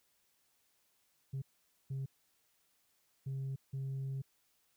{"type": "tone bursts at uneven times", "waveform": "sine", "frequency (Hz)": 134.9, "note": "C#3", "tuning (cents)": -47, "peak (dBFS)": -34, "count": 4, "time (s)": [[1.33, 1.42], [1.9, 2.06], [3.26, 3.56], [3.73, 4.22]], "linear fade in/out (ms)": 10, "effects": ["tanh soft clip ceiling -35 dBFS", "white hiss -75 dBFS RMS until 4.76 s"]}